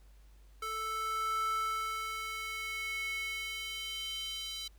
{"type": "tone with high-pass filter sweep", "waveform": "square", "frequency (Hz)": 440, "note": "A4", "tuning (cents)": 0, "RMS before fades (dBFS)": -37, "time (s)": [0.62, 4.68], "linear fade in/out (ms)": 5, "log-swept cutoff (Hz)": [1000, 3600], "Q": 4.5, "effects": ["added 50 Hz sine -55 dBFS peak until 4.78 s", "pink hiss -69 dBFS RMS until 4.78 s"]}